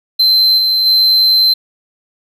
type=tone with level steps; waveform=triangle; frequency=4095 Hz; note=C8; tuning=38 cents flat; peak=-6 / -9 / -6 dBFS; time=0.19-1.54 s; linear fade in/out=10 ms; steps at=0.57 / 0.85 s; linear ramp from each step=20 ms; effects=none